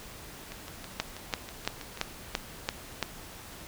two click trains, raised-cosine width 0.2 ms, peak -10 / -23 dBFS, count 7 / 10, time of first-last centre 1-3.027 / 0.52-1.974 s, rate 2.96 / 6.19 Hz, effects pink hiss -46 dBFS RMS until 3.67 s

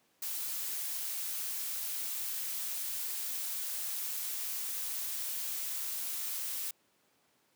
blue noise, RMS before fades -37 dBFS, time 0.22-6.71 s, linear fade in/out 5 ms, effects pink hiss -71 dBFS RMS until 7.55 s + high-pass 200 Hz 12 dB/octave

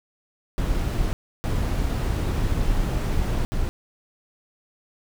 brown noise bursts at uneven times, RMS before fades -23 dBFS, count 3, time 0.58-1.13 / 1.44-3.45 / 3.52-3.69 s, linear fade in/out 0 ms, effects none

